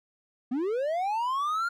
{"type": "linear sweep", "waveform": "triangle", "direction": "up", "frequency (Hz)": [233.1, 1418], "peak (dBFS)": -24, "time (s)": [0.51, 1.69], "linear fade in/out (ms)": 10, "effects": []}